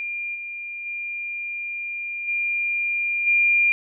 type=tone with level steps; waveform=sine; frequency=2400 Hz; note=D7; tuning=37 cents sharp; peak=-26 / -30 / -27 / -21 / -15 dBFS; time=0-3.72 s; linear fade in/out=0 ms; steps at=0.34 / 0.85 / 2.27 / 3.26 s; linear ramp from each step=20 ms; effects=none